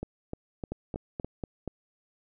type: two click trains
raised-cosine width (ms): 2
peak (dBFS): -21 / -20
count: 5 / 5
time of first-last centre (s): 0.03-1.246 / 0.72-1.677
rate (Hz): 3.29 / 4.18
effects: none